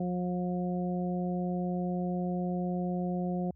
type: harmonic tone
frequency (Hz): 179.2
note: F3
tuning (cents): +45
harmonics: 1 / 2 / 3 / 4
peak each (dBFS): -30 / -38 / -40 / -40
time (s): 0-3.51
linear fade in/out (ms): 5
effects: added 71 Hz sine -55 dBFS peak until 3.55 s